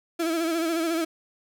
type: tone with vibrato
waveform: 35% pulse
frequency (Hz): 329.6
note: E4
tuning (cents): 0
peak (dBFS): -22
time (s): 0.19-1.05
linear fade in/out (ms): 10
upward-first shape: sine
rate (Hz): 14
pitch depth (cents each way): 63
effects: none